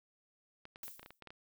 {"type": "clicks", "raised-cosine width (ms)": 0.3, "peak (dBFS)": -34, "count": 11, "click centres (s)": [0.654, 0.759, 0.834, 0.881, 0.995, 1.03, 1.061, 1.106, 1.223, 1.273, 1.305]}
{"type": "noise with exponential decay", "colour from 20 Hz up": "violet", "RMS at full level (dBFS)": -43, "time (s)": [0.83, 1.2], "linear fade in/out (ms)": 2, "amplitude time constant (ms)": 80}
{"effects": []}